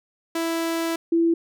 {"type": "tone pair in turn", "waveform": ["sawtooth", "sine"], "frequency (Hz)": [330.6, 333.9], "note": ["E4", "E4"], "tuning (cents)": [5, 22], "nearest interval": "unison", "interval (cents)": 17, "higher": "second", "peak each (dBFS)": [-19, -16], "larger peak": "second", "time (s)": [[0.35, 0.96], [1.12, 1.34]], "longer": "first", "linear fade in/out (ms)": 5, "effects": []}